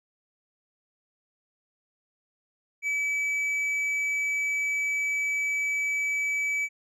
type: tone with tanh clipping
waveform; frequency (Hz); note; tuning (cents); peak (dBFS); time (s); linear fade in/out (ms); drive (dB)
triangle; 2294; D7; -41; -26; 2.82-6.69; 50; 9
effects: none